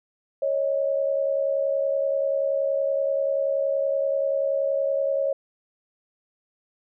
sine tone pair together, 551.8 / 622.3 Hz, C#5 / D#5, -8 / 0 cents, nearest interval major second, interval 208 cents, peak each -22 / -27 dBFS, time 0.42-5.33 s, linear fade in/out 5 ms, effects none

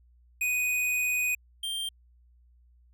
square tone pair in turn, 2489 / 3172 Hz, D#7 / G7, 0 / +20 cents, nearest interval major third, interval 420 cents, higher second, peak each -26 / -31 dBFS, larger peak first, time 0.41-1.35 / 1.63-1.89 s, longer first, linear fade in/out 5 ms, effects added 60 Hz sine -57 dBFS peak until 2.93 s

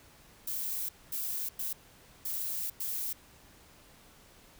violet noise bursts at uneven times, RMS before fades -35 dBFS, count 5, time 0.47-0.89 / 1.12-1.49 / 1.59-1.73 / 2.25-2.7 / 2.8-3.13 s, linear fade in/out 5 ms, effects pink hiss -58 dBFS RMS until 4.59 s

